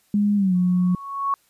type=tone with pitch glide; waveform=sine; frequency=205.6 to 180.02 Hz; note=G#3 to F#3; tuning=-17 to -47 cents; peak=-16 dBFS; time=0.14-0.95 s; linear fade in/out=2 ms; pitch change=-230 cents; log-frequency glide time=0.36-0.54 s
type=tone with exponential growth; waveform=sine; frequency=1108.7 Hz; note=C#6; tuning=in tune; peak=-17 dBFS; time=0.55-1.34 s; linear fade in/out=1 ms; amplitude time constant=170 ms
effects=white hiss -62 dBFS RMS until 1.49 s + resampled to 32000 Hz